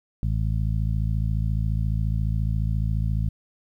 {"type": "harmonic tone", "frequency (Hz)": 54.4, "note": "A1", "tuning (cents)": -19, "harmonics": [1, 2, 3, 4], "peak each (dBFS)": [-24, -25, -30, -38], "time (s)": [0.23, 3.29], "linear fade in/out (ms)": 0, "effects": ["10-bit"]}